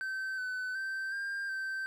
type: tone with pitch steps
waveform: triangle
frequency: 1544 / 1509 / 1556 / 1597 / 1555 Hz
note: G6 / F#6 / G6 / G6 / G6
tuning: -27 / +34 / -13 / +32 / -14 cents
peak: -32 dBFS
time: 0.01-1.86 s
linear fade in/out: 0 ms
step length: 370 ms
effects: none